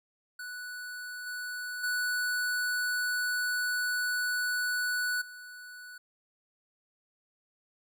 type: tone with level steps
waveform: square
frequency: 1480 Hz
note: F#6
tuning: in tune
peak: -39 / -36 / -29 / -45 dBFS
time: 0.39-5.98 s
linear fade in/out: 5 ms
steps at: 1.26 / 1.83 / 5.21 s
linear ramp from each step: 10 ms
effects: none